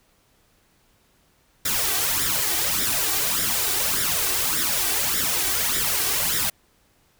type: noise with flanger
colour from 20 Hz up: white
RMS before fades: -23 dBFS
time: 1.65-6.5 s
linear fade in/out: 5 ms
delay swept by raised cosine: 0.55 to 2.65 ms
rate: 1.7 Hz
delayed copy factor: +0.7
effects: pink hiss -62 dBFS RMS until 7.19 s